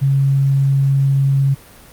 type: tone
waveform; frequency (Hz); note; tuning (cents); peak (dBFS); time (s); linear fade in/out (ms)
sine; 137.2; C#3; -17; -11; 0.01-1.55; 20
effects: pink hiss -42 dBFS RMS until 1.92 s + Opus 32 kbps